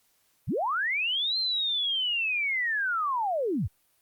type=linear two-way sweep; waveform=sine; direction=up then down; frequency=59.6 to 4186 to 59.6 Hz; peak=-25 dBFS; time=0.47-3.68 s; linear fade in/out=20 ms; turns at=1.38 s; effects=white hiss -68 dBFS RMS until 4.01 s + Opus 48 kbps